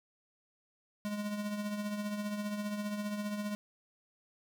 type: tone with tremolo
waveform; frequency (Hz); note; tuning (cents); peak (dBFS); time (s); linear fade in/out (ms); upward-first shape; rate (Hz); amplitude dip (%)
square; 207.5; G#3; -1; -33; 1.05-3.55; 0; triangle; 15; 55
effects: none